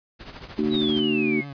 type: noise with tremolo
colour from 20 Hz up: pink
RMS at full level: -37 dBFS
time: 0.19-1.01 s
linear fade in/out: 20 ms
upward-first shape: triangle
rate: 13 Hz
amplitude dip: 75%
type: harmonic tone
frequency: 75.3 Hz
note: D2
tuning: 44 cents sharp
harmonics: 3 / 4 / 5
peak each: -24 / -25 / -26 dBFS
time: 0.58-1.41 s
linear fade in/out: 10 ms
type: tone with vibrato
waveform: 30% pulse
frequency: 140 Hz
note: C#3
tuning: 18 cents sharp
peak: -32 dBFS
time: 0.63-1.53 s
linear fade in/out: 2 ms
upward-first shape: sine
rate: 7.5 Hz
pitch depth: 40 cents each way
type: exponential sweep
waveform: sine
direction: down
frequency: 3951 to 2093 Hz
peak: -26 dBFS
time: 0.7-1.45 s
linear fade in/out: 50 ms
effects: resampled to 11025 Hz